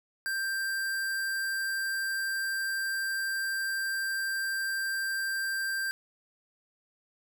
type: tone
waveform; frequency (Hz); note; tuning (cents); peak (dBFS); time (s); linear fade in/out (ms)
square; 1578; G6; +11; -30; 0.26-5.91; 0
effects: none